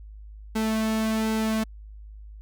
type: tone with flanger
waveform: sawtooth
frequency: 220 Hz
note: A3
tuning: in tune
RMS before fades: -25 dBFS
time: 0.55-1.64 s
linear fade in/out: 10 ms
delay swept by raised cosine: 1.7 to 2.56 ms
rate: 1.3 Hz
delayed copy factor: -0.6
effects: added 52 Hz sine -40 dBFS peak until 2.41 s